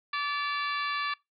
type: harmonic tone with a mistuned harmonic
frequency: 579 Hz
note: D5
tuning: 25 cents flat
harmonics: 2 / 3 / 4 / 5 / 6 / 7 / 8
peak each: -31 / -35 / -37 / -39 / -41 / -42 / -45 dBFS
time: 0.13-1.14 s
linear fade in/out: 5 ms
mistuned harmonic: 5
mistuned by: -87 cents
effects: noise-tail reverb RT60 0.2 s tail -23 dB re dry